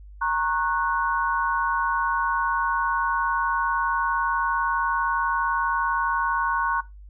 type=chord; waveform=sine; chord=F# major; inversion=first; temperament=equal with one note detuned; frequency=932.3 / 1092.2 / 1480 Hz; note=A#5 / C#6 / F#6; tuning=0 / -26 / 0 cents; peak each=-26 dBFS; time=0.21-6.81 s; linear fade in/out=10 ms; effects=noise-tail reverb RT60 0.2 s tail -18 dB re dry + added 50 Hz sine -41 dBFS peak until 7.09 s